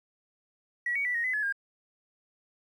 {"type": "tone with pitch steps", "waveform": "triangle", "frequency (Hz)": [1929, 2248, 1968, 1869, 2019, 1708, 1614], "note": ["B6", "C#7", "B6", "A#6", "B6", "G#6", "G#6"], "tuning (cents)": [-41, 24, -7, 4, 38, 48, -50], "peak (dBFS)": -23, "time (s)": [0.86, 1.525], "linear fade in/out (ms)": 5, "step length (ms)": 95, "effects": ["tanh soft clip ceiling -25 dBFS"]}